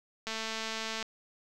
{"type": "click train", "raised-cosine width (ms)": 0.2, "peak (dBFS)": -19, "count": 169, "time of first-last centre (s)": [0.27, 1.027], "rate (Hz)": 222, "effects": []}